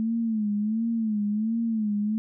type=tone with vibrato; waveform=sine; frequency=218.2 Hz; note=A3; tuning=14 cents flat; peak=-23 dBFS; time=0-2.18 s; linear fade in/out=0 ms; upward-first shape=sine; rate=1.4 Hz; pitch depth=100 cents each way; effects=none